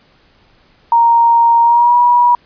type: tone with pitch glide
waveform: sine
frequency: 932.3 to 966.9 Hz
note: A#5 to B5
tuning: 0 to -37 cents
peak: -6 dBFS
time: 0.92-2.35 s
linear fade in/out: 2 ms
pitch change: +63 cents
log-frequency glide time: 1.62-1.96 s
effects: pink hiss -51 dBFS RMS until 2.45 s + resampled to 11025 Hz